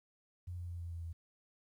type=tone with pitch steps; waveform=sine; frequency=88.6 / 87.53 / 86.48 / 85.43 / 84.4 / 83.39 Hz; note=F2 / F2 / F2 / F2 / E2 / E2; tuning=+25 / +4 / -16 / -38 / +41 / +21 cents; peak=-40 dBFS; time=0.47-1.13 s; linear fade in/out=10 ms; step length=110 ms; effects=12-bit